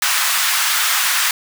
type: high-pass noise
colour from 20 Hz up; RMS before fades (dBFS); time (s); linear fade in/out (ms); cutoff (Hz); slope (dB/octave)
pink; -17; 0.02-1.31; 2; 1100; 24
effects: none